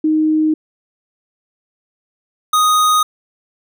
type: tone pair in turn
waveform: sine / square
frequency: 311.1 / 1244.4 Hz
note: D#4 / D#6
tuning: 0 / 0 cents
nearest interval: 2 octaves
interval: 2400 cents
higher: second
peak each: -11 dBFS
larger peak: neither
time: 0.04-0.54 / 2.53-3.03 s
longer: neither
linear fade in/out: 5 ms
effects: none